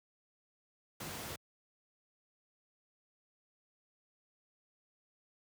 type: noise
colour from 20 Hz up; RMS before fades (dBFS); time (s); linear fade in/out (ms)
pink; -43; 1-1.36; 5
effects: high-pass 80 Hz 12 dB/octave